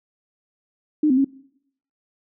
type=tone with pitch steps; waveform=sine; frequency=303.3 / 258 / 272.8 Hz; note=D#4 / C4 / C#4; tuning=-44 / -24 / -28 cents; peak=-14 dBFS; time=1.03-1.246 s; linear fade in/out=5 ms; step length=72 ms; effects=noise-tail reverb RT60 0.7 s tail -21 dB re dry